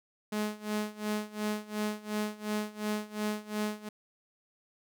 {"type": "tone with tremolo", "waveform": "sawtooth", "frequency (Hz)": 211.5, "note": "G#3", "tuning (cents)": 32, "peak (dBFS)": -25, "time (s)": [0.32, 3.89], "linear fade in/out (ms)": 5, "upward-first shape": "sine", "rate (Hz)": 2.8, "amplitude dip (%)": 90, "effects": []}